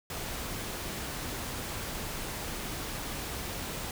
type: noise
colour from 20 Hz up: pink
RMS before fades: -37 dBFS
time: 0.1-3.91 s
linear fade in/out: 2 ms
effects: none